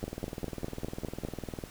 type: two click trains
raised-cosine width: 2 ms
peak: -20 / -23 dBFS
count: 7 / 33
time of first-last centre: 0.04-1.25 / 0.03-1.638 s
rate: 4.96 / 19.9 Hz
effects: pink hiss -50 dBFS RMS until 1.7 s